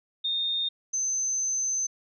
sine tone pair in turn, 3662 / 6177 Hz, A#7 / G8, -32 / -26 cents, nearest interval major sixth, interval 906 cents, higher second, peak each -25 dBFS, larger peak neither, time 0.24-0.69 / 0.93-1.87 s, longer second, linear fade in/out 10 ms, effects none

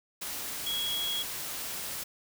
sine tone in noise, 3322 Hz, G#7, in tune, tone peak -30 dBFS, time 0.66-1.23 s, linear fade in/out 10 ms, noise white, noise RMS -37 dBFS, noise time 0.21-2.04 s, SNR +4 dB, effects none

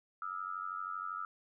sine tone with amplitude modulation, 1300 Hz, E6, 24 cents flat, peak -33 dBFS, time 0.22-1.25 s, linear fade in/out 2 ms, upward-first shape sine, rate 92.7 Hz, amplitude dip 100%, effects none

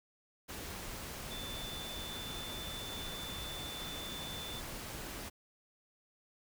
sine tone in noise, 3520 Hz, A7, in tune, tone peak -44 dBFS, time 1.3-4.61 s, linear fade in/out 20 ms, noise pink, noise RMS -44 dBFS, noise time 0.48-5.3 s, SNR -3 dB, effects none

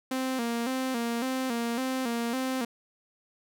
sawtooth tone with vibrato, 246.9 Hz, B3, in tune, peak -24 dBFS, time 0.11-2.65 s, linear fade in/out 5 ms, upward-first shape square, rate 1.8 Hz, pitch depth 93 cents each way, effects none

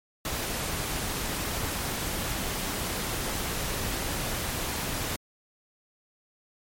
pink noise, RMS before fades -31 dBFS, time 0.25-5.16 s, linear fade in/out 2 ms, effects MP3 64 kbps

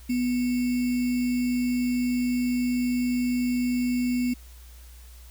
sine tone with sample-and-hold, 246.9 Hz, B3, in tune, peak -22 dBFS, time 0.09-4.34 s, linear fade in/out 10 ms, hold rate 2450 Hz, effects added 60 Hz sine -44 dBFS peak until 5.3 s + white hiss -54 dBFS RMS until 5.3 s

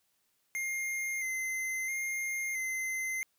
square tone with vibrato, 2093 Hz, C7, in tune, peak -33 dBFS, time 0.55-3.23 s, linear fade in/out 0 ms, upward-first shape square, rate 0.75 Hz, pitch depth 23 cents each way, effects white hiss -75 dBFS RMS until 3.38 s

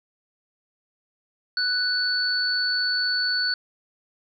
sine tone pair together, 1487 / 4452 Hz, F#6 / C#8, +8 / +7 cents, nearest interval octave + perfect fifth, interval 1899 cents, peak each -25 / -23 dBFS, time 1.57-3.54 s, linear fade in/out 2 ms, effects none

